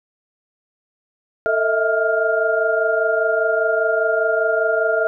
sine tone cluster, 447.8 / 636 / 661 / 1404 Hz, A4 / D#5 / E5 / F6, +30 / +38 / +5 / +9 cents, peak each -21 dBFS, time 1.46-5.07 s, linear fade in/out 0 ms, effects none

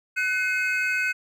triangle tone cluster, 1502 / 2134 / 2546 Hz, F#6 / C7 / D#7, +26 / +34 / +39 cents, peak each -23 / -29 / -25 dBFS, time 0.16-1.13 s, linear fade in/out 20 ms, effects none

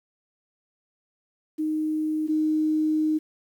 sine tone pair in turn, 310 / 310 Hz, D#4 / D#4, -6 / -6 cents, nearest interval unison, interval 0 cents, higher neither, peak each -23 / -20 dBFS, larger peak second, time 1.58-2.28 / 2.28-3.19 s, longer second, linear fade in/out 20 ms, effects 9-bit

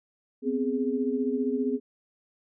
sine tone cluster, 248.7 / 263.8 / 416.8 Hz, B3 / C4 / G#4, +12 / +14 / +6 cents, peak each -29 dBFS, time 0.42-1.8 s, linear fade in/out 50 ms, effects none

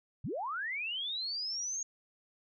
sine linear sweep, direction up, 82.41 to 6630 Hz, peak -34 dBFS, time 0.24-1.83 s, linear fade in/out 5 ms, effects none

